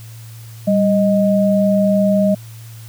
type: tone pair together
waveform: sine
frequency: 196.01 / 622.3 Hz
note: G3 / D#5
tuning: 0 / 0 cents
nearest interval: octave + minor sixth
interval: 2000 cents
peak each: -13 / -15 dBFS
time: 0.67-2.35 s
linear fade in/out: 10 ms
effects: added 113 Hz sine -33 dBFS peak until 2.88 s + white hiss -44 dBFS RMS until 2.88 s